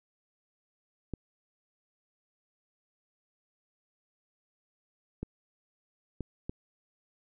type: clicks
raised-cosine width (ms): 3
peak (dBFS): -22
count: 4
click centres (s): 1.137 / 5.23 / 6.207 / 6.495
effects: none